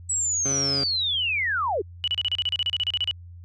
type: linear sweep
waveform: sine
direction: down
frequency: 7910 to 335.9 Hz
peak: -22 dBFS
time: 0.09-1.82 s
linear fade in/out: 10 ms
type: tone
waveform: 15% pulse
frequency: 138.59 Hz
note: C#3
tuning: in tune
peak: -22 dBFS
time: 0.45-0.84 s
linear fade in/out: 5 ms
type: tone bursts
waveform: sine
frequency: 2948 Hz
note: F#7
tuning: 7 cents flat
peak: -21 dBFS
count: 16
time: 2.04-3.111 s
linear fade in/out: 0 ms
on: 36 ms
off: 33 ms
effects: added 87 Hz sine -40 dBFS peak until 3.44 s + resampled to 22050 Hz